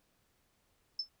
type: tone with exponential decay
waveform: sine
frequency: 5274 Hz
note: E8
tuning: in tune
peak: -29 dBFS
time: 0.99-1.09 s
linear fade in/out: 5 ms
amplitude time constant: 20 ms
effects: pink hiss -74 dBFS RMS until 1.2 s